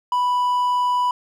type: tone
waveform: triangle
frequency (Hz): 987.8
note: B5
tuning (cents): 0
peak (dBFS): -15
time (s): 0.12-1.11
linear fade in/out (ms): 2
effects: none